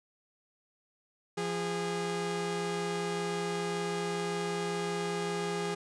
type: tone pair together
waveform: sawtooth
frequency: 172.38 / 410 Hz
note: F3 / G#4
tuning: -22 / -22 cents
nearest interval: octave + minor third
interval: 1500 cents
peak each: -32 / -29 dBFS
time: 1.37-5.75 s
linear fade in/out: 10 ms
effects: resampled to 22050 Hz